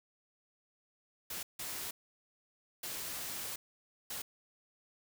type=noise bursts at uneven times; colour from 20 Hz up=white; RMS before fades=-41 dBFS; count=4; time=1.3-1.43 / 1.59-1.91 / 2.83-3.56 / 4.1-4.22 s; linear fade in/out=5 ms; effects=none